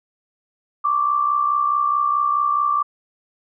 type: tone pair together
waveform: sine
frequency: 1108.7 / 1173.4 Hz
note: C#6 / D6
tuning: 0 / -2 cents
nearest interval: minor second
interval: 98 cents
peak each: -23 / -17 dBFS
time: 0.84-2.83 s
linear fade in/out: 10 ms
effects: none